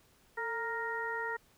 harmonic tone with a mistuned harmonic, 466.2 Hz, A#4, in tune, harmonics 1 / 2 / 3 / 4, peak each -40 / -39 / -40 / -38 dBFS, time 0.37-1.37 s, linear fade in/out 10 ms, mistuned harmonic 1, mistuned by -62 cents, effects pink hiss -66 dBFS RMS until 1.57 s

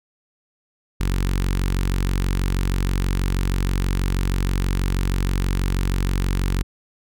sawtooth tone with notch filter, 46.25 Hz, F#1, in tune, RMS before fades -21 dBFS, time 1-6.63 s, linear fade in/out 10 ms, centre 640 Hz, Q 0.9, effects none

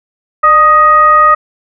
sine tone with frequency modulation, 1244.5 Hz, D#6, in tune, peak -3 dBFS, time 0.43-1.35 s, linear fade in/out 10 ms, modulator 645 Hz, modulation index 0.5, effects none

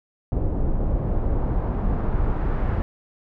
brown noise with low-pass filter sweep, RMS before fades -22 dBFS, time 0.32-2.82 s, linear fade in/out 0 ms, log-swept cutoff 580 to 1500 Hz, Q 1.1, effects none

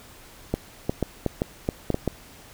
clicks, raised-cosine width 2 ms, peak -9 dBFS, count 9, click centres 0.54 / 0.895 / 1.027 / 1.263 / 1.419 / 1.689 / 1.903 / 1.944 / 2.077 s, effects pink hiss -48 dBFS RMS until 2.53 s

